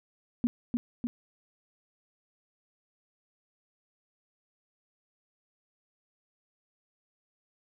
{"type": "tone with echo", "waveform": "sine", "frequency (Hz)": 240.7, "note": "B3", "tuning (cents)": -44, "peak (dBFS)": -22, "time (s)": [0.44, 0.47], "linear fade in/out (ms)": 0, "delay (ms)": 300, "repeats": 2, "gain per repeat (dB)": -3, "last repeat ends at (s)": 1.07, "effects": []}